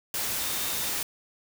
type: tone in noise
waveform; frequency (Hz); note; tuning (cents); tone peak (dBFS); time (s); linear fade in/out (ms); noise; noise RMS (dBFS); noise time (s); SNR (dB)
sine; 3653; A#7; -36; -40; 0.39-0.89; 2; white; -30; 0.14-1.03; -13
effects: none